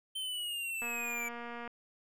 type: linear sweep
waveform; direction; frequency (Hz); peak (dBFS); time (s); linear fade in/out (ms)
square; down; 3108 to 2303; -36; 0.15-1.29; 10
type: click train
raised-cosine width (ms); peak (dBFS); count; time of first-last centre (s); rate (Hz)
0.5; -29; 204; 0.82-1.677; 237
effects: none